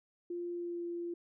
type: tone with pitch glide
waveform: sine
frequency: 348.4 to 344.4 Hz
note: F4 to F4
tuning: -4 to -24 cents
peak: -36 dBFS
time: 0.3-1.14 s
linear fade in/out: 5 ms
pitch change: -20 cents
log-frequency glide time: 0.51-0.84 s
effects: none